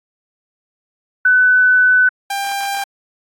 sine / sawtooth tone pair in turn, 1501 / 795.1 Hz, F#6 / G5, +24 / +24 cents, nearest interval major seventh, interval 1100 cents, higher first, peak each -8 / -15 dBFS, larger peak first, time 1.25-2.09 / 2.3-2.84 s, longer first, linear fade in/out 5 ms, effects AAC 64 kbps

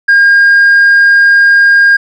triangle tone with tanh clipping, 1616 Hz, G#6, 48 cents flat, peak -3 dBFS, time 0.08-1.97 s, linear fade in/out 10 ms, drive 6 dB, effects none

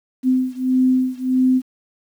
sine beating tone pair, 256.3 / 257.9 Hz, C4 / C4, -36 / -25 cents, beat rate 1.6 Hz, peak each -17 / -18 dBFS, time 0.23-1.62 s, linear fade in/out 50 ms, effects 8-bit

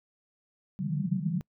white band-pass noise, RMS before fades -30 dBFS, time 0.79-1.41 s, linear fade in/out 0 ms, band 140 to 200 Hz, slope 96 dB/octave, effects noise-tail reverb RT60 0.1 s tail -26 dB re dry

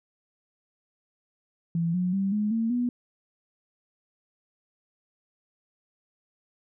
sine tone with pitch steps, 167.7 / 180.78 / 194.88 / 210.1 / 226.5 / 244.1 Hz, E3 / F#3 / G3 / G#3 / A#3 / B3, +30 / -40 / -10 / +20 / -50 / -20 cents, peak -23 dBFS, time 1.75-2.89 s, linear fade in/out 2 ms, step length 190 ms, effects none

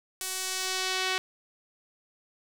sawtooth tone with band-pass filter sweep, 374.5 Hz, F#4, 21 cents sharp, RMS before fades -31 dBFS, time 0.21-1.18 s, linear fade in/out 0 ms, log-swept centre 10000 to 3000 Hz, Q 0.92, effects 8-bit

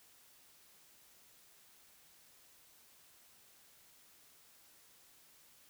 silence, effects white hiss -64 dBFS RMS until 5.69 s

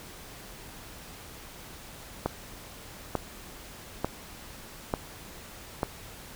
click train, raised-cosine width 1 ms, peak -12 dBFS, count 5, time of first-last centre 2.26-5.831 s, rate 1.12 Hz, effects pink hiss -46 dBFS RMS until 6.35 s

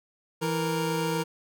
25% pulse tone pair together, 164.81 / 466.2 Hz, E3 / A#4, 0 / 0 cents, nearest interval octave + tritone, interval 1800 cents, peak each -25 dBFS, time 0.41-1.24 s, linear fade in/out 20 ms, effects none

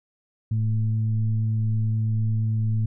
sine tone with frequency modulation, 110 Hz, A2, in tune, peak -20 dBFS, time 0.51-2.86 s, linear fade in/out 5 ms, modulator 109 Hz, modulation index 0.42, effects none

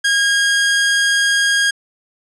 sawtooth tone, 1629 Hz, G#6, 34 cents flat, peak -9 dBFS, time 0.04-1.71 s, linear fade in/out 10 ms, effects resampled to 22050 Hz

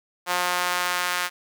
sawtooth tone with high-pass filter sweep, 178.5 Hz, F3, 38 cents sharp, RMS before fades -25 dBFS, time 0.26-1.3 s, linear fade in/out 50 ms, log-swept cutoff 870 to 1400 Hz, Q 1.2, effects none

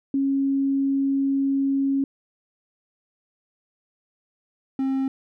sine / triangle tone pair in turn, 273.9 / 267.3 Hz, C#4 / C4, -21 / +37 cents, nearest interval unison, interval 42 cents, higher first, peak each -19 dBFS, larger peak neither, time 0.14-2.04 / 4.79-5.08 s, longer first, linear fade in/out 2 ms, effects none

